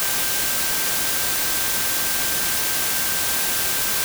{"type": "tone in noise", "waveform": "sine", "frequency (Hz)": 1568, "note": "G6", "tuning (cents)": 0, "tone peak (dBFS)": -33, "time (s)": [0, 4.04], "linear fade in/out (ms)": 0, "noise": "white", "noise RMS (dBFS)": -22, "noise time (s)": [0, 4.04], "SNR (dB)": -14, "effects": []}